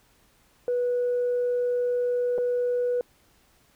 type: tone with dropouts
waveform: sine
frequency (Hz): 489.9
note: B4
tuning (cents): -14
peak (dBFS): -21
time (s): 0.68-3.01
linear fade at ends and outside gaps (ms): 1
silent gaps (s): 2.38-2.384
effects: tanh soft clip ceiling -19 dBFS + pink hiss -62 dBFS RMS until 3.75 s